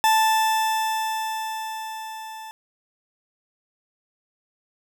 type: tone with level ramp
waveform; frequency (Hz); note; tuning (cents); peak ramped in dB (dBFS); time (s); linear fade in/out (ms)
40% pulse; 880; A5; 0; -14 to -35; 0.04-2.51; 0
effects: none